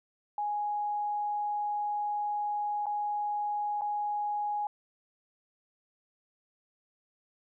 sine tone with dropouts, 830.6 Hz, G#5, in tune, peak -29 dBFS, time 0.38-4.67 s, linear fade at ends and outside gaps 2 ms, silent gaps 2.858-2.866 / 3.811-3.818 s, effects none

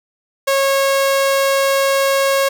sawtooth tone, 547 Hz, C#5, 23 cents flat, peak -9 dBFS, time 0.47-2.49 s, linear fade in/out 10 ms, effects none

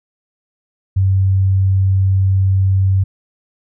sine tone, 95.8 Hz, G2, 39 cents flat, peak -10 dBFS, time 0.96-3.04 s, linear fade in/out 10 ms, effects none

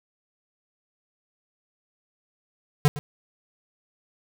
square tone with echo, 146.83 Hz, D3, in tune, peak -15 dBFS, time 2.85-2.88 s, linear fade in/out 0 ms, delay 110 ms, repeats 1, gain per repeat -15 dB, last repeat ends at 2.99 s, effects none

